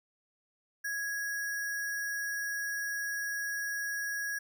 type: tone with sample-and-hold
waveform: sine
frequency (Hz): 1661.2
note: G#6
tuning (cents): 0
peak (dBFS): -32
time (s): 0.84-4.39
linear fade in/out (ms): 10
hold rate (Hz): 7350
effects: none